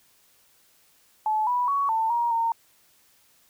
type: tone with pitch steps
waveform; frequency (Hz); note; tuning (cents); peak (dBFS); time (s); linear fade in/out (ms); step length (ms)
sine; 863 / 982 / 1120 / 893 / 945 / 917; A5 / B5 / C#6 / A5 / A#5 / A#5; -34 / -10 / +18 / +25 / +23 / -29; -21; 1.26-2.52; 2; 210
effects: white hiss -61 dBFS RMS until 3.49 s